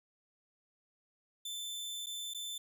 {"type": "tone with dropouts", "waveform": "sawtooth", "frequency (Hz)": 3535, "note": "A7", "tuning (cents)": 7, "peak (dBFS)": -36, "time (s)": [1.45, 2.58], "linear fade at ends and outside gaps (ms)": 5, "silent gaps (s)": [[2.061, 2.067], [2.337, 2.346]], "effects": []}